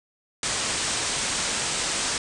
white low-pass noise, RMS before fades -27 dBFS, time 0.43-2.18 s, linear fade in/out 2 ms, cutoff 9100 Hz, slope 96 dB/octave, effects none

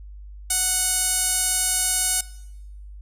sawtooth tone with band-pass filter, 738 Hz, F#5, 5 cents flat, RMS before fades -22 dBFS, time 0.5-2.21 s, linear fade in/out 5 ms, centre 9200 Hz, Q 2.4, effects noise-tail reverb RT60 0.9 s tail -19 dB re dry + added 50 Hz sine -37 dBFS peak until 3.01 s

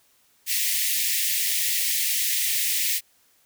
white high-pass noise, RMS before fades -24 dBFS, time 0.46-3.01 s, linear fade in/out 50 ms, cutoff 1800 Hz, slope 96 dB/octave, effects white hiss -62 dBFS RMS until 3.45 s

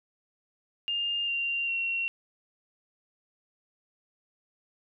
sine tone with pitch steps, 2812 / 2773 / 2735 Hz, F7 / F7 / F7, +11 / -13 / -37 cents, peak -27 dBFS, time 0.88-2.08 s, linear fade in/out 0 ms, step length 400 ms, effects none

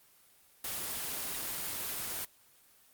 white noise, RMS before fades -37 dBFS, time 0.64-2.25 s, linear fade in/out 5 ms, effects white hiss -63 dBFS RMS until 2.93 s + Opus 24 kbps

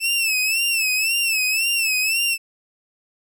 sawtooth tone with vibrato, 2642 Hz, E7, 3 cents sharp, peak -15 dBFS, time 0-2.38 s, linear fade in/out 50 ms, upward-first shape sine, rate 1.9 Hz, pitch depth 94 cents each way, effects none

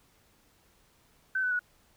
sine tone with pitch steps, 1531 / 1497.8 / 1465.2 Hz, G6 / F#6 / F#6, -41 / +21 / -17 cents, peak -26 dBFS, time 1.35-1.593 s, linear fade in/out 5 ms, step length 81 ms, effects pink hiss -65 dBFS RMS until 1.96 s

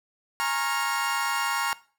30% pulse chord, Bb minor seventh, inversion third, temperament equal with one note detuned, 830.6 / 932.3 / 1091.6 / 1396.9 Hz, Ab5 / Bb5 / Db6 / F6, 0 / 0 / -27 / 0 cents, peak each -31 / -27 / -28 / -28 dBFS, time 0.4-1.73 s, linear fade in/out 0 ms, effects noise-tail reverb RT60 0.4 s tail -19 dB re dry

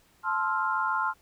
sine chord, F major seventh, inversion first, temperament just, 873.1 / 1047.7 / 1309.6 / 1396.9 Hz, A5 / C6 / E6 / F6, -14 / +2 / -12 / 0 cents, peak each -31 / -29 / -35 / -29 dBFS, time 0.23-1.14 s, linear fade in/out 50 ms, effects pink hiss -63 dBFS RMS until 1.21 s

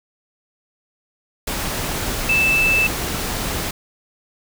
sine tone in noise, 2637 Hz, E7, in tune, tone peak -14 dBFS, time 2.29-2.87 s, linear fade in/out 5 ms, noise pink, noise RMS -24 dBFS, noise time 1.47-3.71 s, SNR +7 dB, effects none

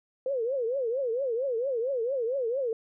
sine tone with vibrato, 500 Hz, B4, 21 cents sharp, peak -26 dBFS, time 0.26-2.73 s, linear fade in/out 2 ms, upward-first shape triangle, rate 4.4 Hz, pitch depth 230 cents each way, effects none

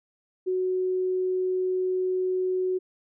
sine tone, 370 Hz, F#4, in tune, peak -23 dBFS, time 0.46-2.79 s, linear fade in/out 20 ms, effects none

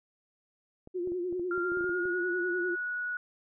clicks, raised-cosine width 2 ms, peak -34 dBFS, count 12, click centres 0.874 / 1.074 / 1.12 / 1.326 / 1.396 / 1.578 / 1.72 / 1.772 / 1.809 / 1.843 / 1.894 / 2.055 s
sine tone with vibrato, 356.7 Hz, F4, 37 cents sharp, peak -30 dBFS, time 0.94-2.76 s, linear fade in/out 20 ms, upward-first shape sine, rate 10 Hz, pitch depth 63 cents each way
sine tone with pitch glide, 1388 to 1463.8 Hz, F6 to F#6, -11 to -19 cents, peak -31 dBFS, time 1.51-3.17 s, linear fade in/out 2 ms, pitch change +92 cents, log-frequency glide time 1.63-2.26 s
effects none

